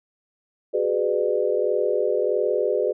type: chord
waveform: sine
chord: G# half-diminished seventh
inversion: third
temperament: just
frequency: 373.8 / 415.3 / 498.4 / 598 Hz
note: F#4 / G#4 / B4 / D5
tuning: +18 / 0 / +16 / +31 cents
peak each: -26 / -24 / -24 / -26 dBFS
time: 0.73-2.93 s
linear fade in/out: 20 ms
effects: none